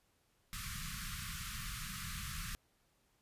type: band-stop noise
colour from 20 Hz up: pink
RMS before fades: -43 dBFS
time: 0.53-2.55 s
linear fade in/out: 0 ms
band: 210 to 1100 Hz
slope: 96 dB/octave
effects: pink hiss -75 dBFS RMS until 3.21 s + resampled to 32000 Hz